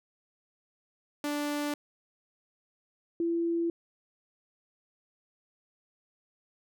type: tone pair in turn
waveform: sawtooth / sine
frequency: 292.9 / 337 Hz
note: D4 / E4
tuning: -5 / +38 cents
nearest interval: major second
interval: 243 cents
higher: second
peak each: -26 dBFS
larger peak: neither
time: 1.24-1.74 / 3.2-3.7 s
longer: neither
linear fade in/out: 2 ms
effects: none